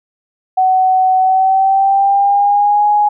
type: tone with pitch glide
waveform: sine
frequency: 750 to 832.2 Hz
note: F#5 to G#5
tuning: +23 to +3 cents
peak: -8 dBFS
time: 0.57-3.09 s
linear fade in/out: 10 ms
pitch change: +180 cents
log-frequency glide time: 1.18-2.86 s
effects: none